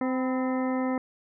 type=harmonic tone with a mistuned harmonic; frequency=258.5 Hz; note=C4; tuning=21 cents flat; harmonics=1 / 2 / 3 / 4 / 5 / 7 / 8; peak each=-26 / -32 / -36 / -38 / -40 / -43 / -44 dBFS; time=0.01-0.98 s; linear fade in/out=2 ms; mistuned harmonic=4; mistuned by=-51 cents; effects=none